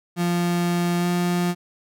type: tone with pitch glide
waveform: 35% pulse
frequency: 174.1 to 176.12 Hz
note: F3 to F3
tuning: -5 to +15 cents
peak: -18 dBFS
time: 0.16-1.55 s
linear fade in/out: 50 ms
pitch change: +20 cents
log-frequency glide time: 0.98-1.07 s
effects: none